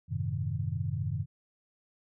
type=chord; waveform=sine; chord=F# diminished seventh; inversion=none; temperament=equal with one note detuned; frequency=92.5 / 107.55 / 130.81 / 155.56 Hz; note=F#2 / A2 / C3 / Eb3; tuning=0 / -39 / 0 / 0 cents; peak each=-35 / -35 / -35 / -36 dBFS; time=0.08-1.26 s; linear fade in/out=50 ms; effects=none